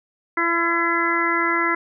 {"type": "harmonic tone", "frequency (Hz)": 337.8, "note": "E4", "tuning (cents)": 42, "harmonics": [1, 2, 3, 4, 5, 6], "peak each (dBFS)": [-25, -34, -25, -23, -26, -23], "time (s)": [0.37, 1.75], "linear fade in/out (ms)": 5, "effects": []}